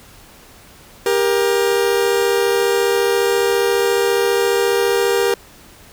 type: tone pair together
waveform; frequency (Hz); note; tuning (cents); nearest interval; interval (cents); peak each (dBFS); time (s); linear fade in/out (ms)
40% pulse; 397.3 / 471.9; G4 / A#4; +23 / +21; minor third; 298; -16; 1.06-5.34; 2
effects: pink hiss -44 dBFS RMS until 5.92 s